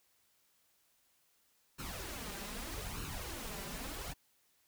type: noise with flanger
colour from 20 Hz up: pink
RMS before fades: -43 dBFS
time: 1.78-4.14 s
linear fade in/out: 20 ms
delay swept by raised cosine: 0.72 to 5.12 ms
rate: 0.81 Hz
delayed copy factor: +0.65
effects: white hiss -73 dBFS RMS until 4.67 s